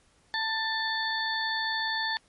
harmonic tone, 887 Hz, A5, 14 cents sharp, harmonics 1 / 2 / 4 / 5, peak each -33 / -30 / -35 / -34 dBFS, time 0.34-2.17 s, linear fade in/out 0 ms, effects pink hiss -64 dBFS RMS until 2.28 s + MP3 48 kbps

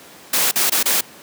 white noise with dropouts, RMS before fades -17 dBFS, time 0.33-1.01 s, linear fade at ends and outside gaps 5 ms, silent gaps 0.513-0.557 / 0.698-0.719 / 0.829-0.856 s, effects pink hiss -42 dBFS RMS until 1.22 s + high-pass 200 Hz 12 dB/octave

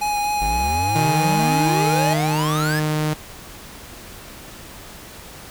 square tone with vibrato, 830.6 Hz, G#5, in tune, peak -20 dBFS, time 0.01-2.14 s, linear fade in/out 10 ms, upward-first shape triangle, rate 4 Hz, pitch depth 17 cents each way
square exponential sweep, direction up, 49 to 1759 Hz, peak -24 dBFS, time 0.41-2.8 s, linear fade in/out 10 ms
sawtooth tone with pitch glide, 155.56 to 153.24 Hz, D#3 to D#3, 0 to -26 cents, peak -15 dBFS, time 0.95-3.14 s, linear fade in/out 10 ms, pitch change -26 cents, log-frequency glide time 1.34-2.64 s
effects pink hiss -39 dBFS RMS until 5.5 s

